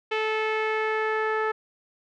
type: tone with low-pass filter sweep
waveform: sawtooth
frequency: 435.8 Hz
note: A4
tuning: 17 cents flat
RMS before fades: -26 dBFS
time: 0.11-1.52 s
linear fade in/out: 10 ms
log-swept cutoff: 2700 to 1600 Hz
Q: 2.6
effects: none